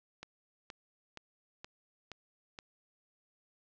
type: click train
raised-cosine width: 0.2 ms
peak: -27 dBFS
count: 6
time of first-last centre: 0.23-2.588 s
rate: 2.12 Hz
effects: low-pass 6000 Hz 12 dB/octave